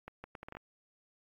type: accelerating click train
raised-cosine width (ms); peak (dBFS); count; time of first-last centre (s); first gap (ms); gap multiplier
0.5; -29; 8; 0.08-0.569; 160; 0.7
effects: AAC 48 kbps